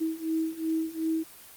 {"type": "beating tone pair", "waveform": "sine", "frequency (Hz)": [320, 322.7], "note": ["D#4", "E4"], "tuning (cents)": [49, -37], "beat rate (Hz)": 2.7, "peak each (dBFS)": [-31, -29], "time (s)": [0, 1.24], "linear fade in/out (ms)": 20, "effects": ["white hiss -49 dBFS RMS until 1.56 s", "Opus 24 kbps"]}